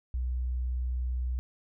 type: tone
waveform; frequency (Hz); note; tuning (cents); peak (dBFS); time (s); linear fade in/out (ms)
sine; 62.2; B1; +13; -28; 0.14-1.39; 0
effects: none